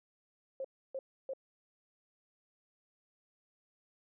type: tone bursts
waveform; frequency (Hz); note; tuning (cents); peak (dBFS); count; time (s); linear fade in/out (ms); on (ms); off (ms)
sine; 534; C5; +35; -36; 3; 0.6-1.335; 2; 45; 300
effects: none